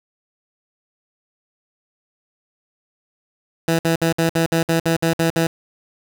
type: tone bursts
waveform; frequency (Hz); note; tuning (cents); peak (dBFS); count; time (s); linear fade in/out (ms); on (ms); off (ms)
15% pulse; 164.81; E3; 0; -9; 11; 3.68-5.47; 2; 110; 58
effects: none